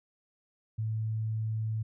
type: tone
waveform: sine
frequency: 110 Hz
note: A2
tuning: in tune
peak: -29 dBFS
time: 0.78-1.83 s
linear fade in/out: 10 ms
effects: none